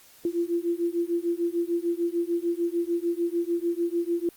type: beating tone pair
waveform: sine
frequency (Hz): 339.3 / 346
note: F4 / F4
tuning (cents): -50 / -16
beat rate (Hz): 6.7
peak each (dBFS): -27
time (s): 0.25-4.29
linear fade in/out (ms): 2
effects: white hiss -54 dBFS RMS until 4.36 s + Opus 48 kbps